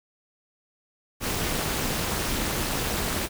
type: noise with amplitude modulation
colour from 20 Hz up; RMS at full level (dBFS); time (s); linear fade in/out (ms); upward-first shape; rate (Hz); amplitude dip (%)
pink; -24; 1.2-3.29; 50; sine; 276; 80
effects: none